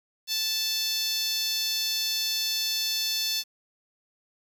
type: tone with high-pass filter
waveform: 10% pulse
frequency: 880 Hz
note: A5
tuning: in tune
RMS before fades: -28 dBFS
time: 0.27-3.44 s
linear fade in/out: 50 ms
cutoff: 4200 Hz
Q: 1.6
effects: 8-bit